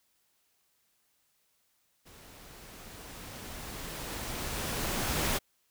pink noise with level ramp, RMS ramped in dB -54 to -29 dBFS, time 2.05-5.39 s, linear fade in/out 20 ms, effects white hiss -73 dBFS RMS until 5.7 s

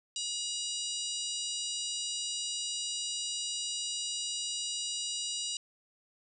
harmonic tone with a mistuned harmonic, 960 Hz, B5, 49 cents flat, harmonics 3 / 4 / 5 / 6 / 7 / 8 / 9, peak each -39 / -40 / -41 / -42 / -42 / -43 / -44 dBFS, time 0.16-5.57 s, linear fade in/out 2 ms, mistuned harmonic 7, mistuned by +87 cents, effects none

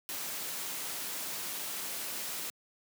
white noise with dropouts, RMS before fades -38 dBFS, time 0.09-2.5 s, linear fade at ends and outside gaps 0 ms, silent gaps 1.591-1.594 s, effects high-pass 150 Hz 12 dB/octave

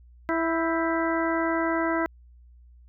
harmonic tone with a mistuned harmonic, 329.6 Hz, E4, in tune, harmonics 1 / 2 / 3 / 4 / 5 / 6, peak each -26 / -29 / -31 / -32 / -33 / -34 dBFS, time 0.29-2.06 s, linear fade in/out 0 ms, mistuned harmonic 5, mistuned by -64 cents, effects added 60 Hz sine -49 dBFS peak until 2.88 s

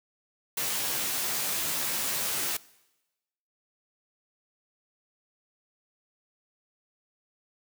white noise with comb filter, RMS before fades -30 dBFS, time 0.57-2.57 s, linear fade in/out 5 ms, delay 14 ms, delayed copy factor +0.9, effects noise-tail reverb RT60 1.0 s tail -21 dB re dry + high-pass 100 Hz 12 dB/octave

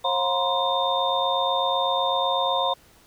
sine tone cluster, 539 / 715 / 948 / 1036 / 3630 Hz, C#5 / F5 / A#5 / C6 / A#7, -49 / +41 / +29 / -17 / -47 cents, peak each -27 dBFS, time 0.04-2.74 s, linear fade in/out 10 ms, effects pink hiss -55 dBFS RMS until 3.06 s

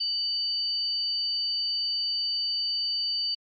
sine tone pair together, 2973 / 4606 Hz, F#7 / D8, +8 / -34 cents, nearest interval minor sixth, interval 758 cents, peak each -36 / -26 dBFS, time 0-3.35 s, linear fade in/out 10 ms, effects Opus 48 kbps

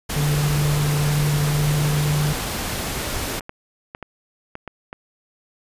pink noise, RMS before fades -26 dBFS, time 0.09-3.4 s, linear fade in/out 10 ms
triangle tone with pitch glide, 146.83 to 148.19 Hz, D3 to D3, 0 to +16 cents, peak -16 dBFS, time 0.16-2.33 s, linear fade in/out 5 ms, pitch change +16 cents, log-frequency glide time 1.33-1.76 s
clicks, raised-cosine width 0.5 ms, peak -18 dBFS, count 7, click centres 3.408 / 3.494 / 3.949 / 4.027 / 4.554 / 4.677 / 4.929 s
effects resampled to 32000 Hz

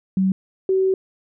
sine tone pair in turn, 190 / 380 Hz, F#3 / F#4, +46 / +46 cents, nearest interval octave, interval 1200 cents, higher second, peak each -15 dBFS, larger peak neither, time 0.17-0.32 / 0.69-0.94 s, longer second, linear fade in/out 2 ms, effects none

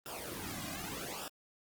pink noise with flanger, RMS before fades -42 dBFS, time 0.06-1.28 s, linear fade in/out 0 ms, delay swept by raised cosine 0.47 to 2.27 ms, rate 0.84 Hz, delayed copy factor -0.9, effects Opus 24 kbps

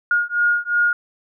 sine beating tone pair, 1428 / 1430.8 Hz, F6 / F6, +38 / +41 cents, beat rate 2.8 Hz, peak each -19 dBFS, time 0.11-0.93 s, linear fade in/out 2 ms, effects none

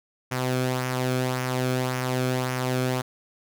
sawtooth tone with flanger, 127.6 Hz, C3, 43 cents flat, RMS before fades -26 dBFS, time 0.31-3.02 s, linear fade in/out 10 ms, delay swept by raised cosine 0.24 to 1.07 ms, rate 1.8 Hz, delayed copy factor -0.5, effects none

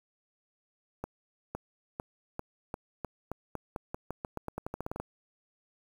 accelerating click train, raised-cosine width 1 ms, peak -21 dBFS, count 22, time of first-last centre 1.04-5 s, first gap 510 ms, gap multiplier 0.88, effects 8-bit

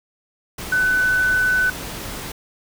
sine tone in noise, 1502 Hz, F#6, 26 cents sharp, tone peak -15 dBFS, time 0.72-1.7 s, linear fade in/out 5 ms, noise pink, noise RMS -31 dBFS, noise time 0.58-2.32 s, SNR +13 dB, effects none

